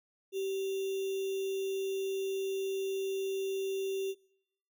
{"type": "tone with sample-and-hold", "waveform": "sine", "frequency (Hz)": 386.6, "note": "G4", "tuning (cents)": -24, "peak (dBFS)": -31, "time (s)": [0.32, 4.15], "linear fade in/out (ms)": 50, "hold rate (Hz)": 3150, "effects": ["noise-tail reverb RT60 0.9 s tail -25 dB re dry"]}